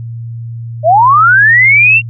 sine linear sweep, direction up, 587.3 to 2762 Hz, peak -3 dBFS, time 0.83-2.02 s, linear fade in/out 50 ms, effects added 116 Hz sine -20 dBFS peak until 2.09 s

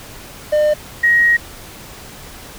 triangle / sine tone pair in turn, 603 / 1888 Hz, D5 / A#6, +46 / +22 cents, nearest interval octave + minor sixth, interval 1976 cents, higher second, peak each -9 dBFS, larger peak neither, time 0.52-0.74 / 1.03-1.37 s, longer second, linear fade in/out 10 ms, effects pink hiss -36 dBFS RMS until 2.58 s

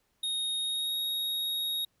square tone with pitch glide, 3729 to 3761 Hz, A#7 to A#7, 0 to +15 cents, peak -30 dBFS, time 0.23-1.85 s, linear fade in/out 5 ms, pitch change +15 cents, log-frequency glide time 0.58-0.96 s, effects pink hiss -74 dBFS RMS until 2 s

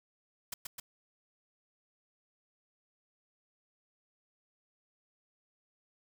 white noise with echo, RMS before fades -39 dBFS, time 0.52-0.54 s, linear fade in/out 5 ms, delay 130 ms, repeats 2, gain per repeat -2 dB, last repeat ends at 0.8 s, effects none

